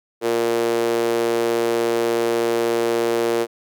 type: tone with high-pass filter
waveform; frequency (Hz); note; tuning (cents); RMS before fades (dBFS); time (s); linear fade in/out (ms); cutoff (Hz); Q
sawtooth; 116.54; A#2; 0; -20; 0.21-3.47; 50; 410; 5.5
effects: none